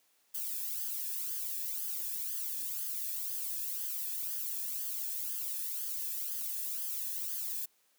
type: noise with flanger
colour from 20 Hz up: violet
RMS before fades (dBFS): -37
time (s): 0.34-7.66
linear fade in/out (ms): 10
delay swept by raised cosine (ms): 0.62 to 1.19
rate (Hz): 2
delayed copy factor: +0.7
effects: white hiss -71 dBFS RMS until 7.98 s + high-pass 200 Hz 12 dB/octave